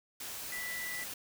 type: tone in noise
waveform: sine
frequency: 1975.5 Hz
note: B6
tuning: in tune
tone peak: -38 dBFS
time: 0.52-1.04 s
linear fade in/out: 5 ms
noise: white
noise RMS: -42 dBFS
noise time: 0.2-1.14 s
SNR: +1 dB
effects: none